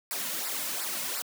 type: noise with flanger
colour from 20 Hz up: white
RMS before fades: -33 dBFS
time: 0.11-1.22 s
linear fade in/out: 0 ms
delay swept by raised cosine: 0.3 to 2.6 ms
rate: 2.8 Hz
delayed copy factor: -0.9
effects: high-pass 200 Hz 12 dB/octave